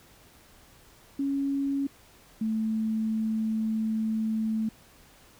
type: tone pair in turn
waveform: sine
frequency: 277.2 / 220 Hz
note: C#4 / A3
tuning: 0 / 0 cents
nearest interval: major third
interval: 400 cents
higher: first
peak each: -25 dBFS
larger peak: neither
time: 1.19-1.87 / 2.41-4.69 s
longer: second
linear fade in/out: 5 ms
effects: pink hiss -56 dBFS RMS until 5.39 s